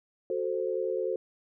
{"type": "chord", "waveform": "sine", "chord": "F# diminished", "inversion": "none", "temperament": "equal", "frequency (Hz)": [370, 440, 523.3], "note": ["F#4", "A4", "C5"], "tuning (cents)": [0, 0, 0], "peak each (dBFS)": -32, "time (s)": [0.3, 1.16], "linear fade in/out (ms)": 2, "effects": []}